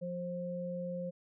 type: tone pair together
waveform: sine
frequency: 176.87 / 530 Hz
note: F3 / C5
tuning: +22 / +22 cents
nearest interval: octave + perfect fifth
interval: 1900 cents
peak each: -39 / -38 dBFS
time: 0.01-1.11 s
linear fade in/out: 20 ms
effects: none